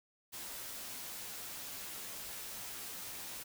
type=noise with comb filter; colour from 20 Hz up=white; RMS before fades=-45 dBFS; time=0.32-3.44 s; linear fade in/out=20 ms; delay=13 ms; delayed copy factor=-0.5; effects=none